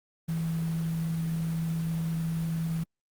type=tone in noise; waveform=sine; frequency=163.8 Hz; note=E3; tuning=11 cents flat; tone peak=-27 dBFS; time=0.28-2.84 s; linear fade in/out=10 ms; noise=pink; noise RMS=-45 dBFS; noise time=0.28-2.84 s; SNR=+15 dB; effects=Opus 32 kbps